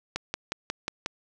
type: click train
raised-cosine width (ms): 0.2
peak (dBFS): -12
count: 6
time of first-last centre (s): 0.16-1.061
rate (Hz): 5.55
effects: none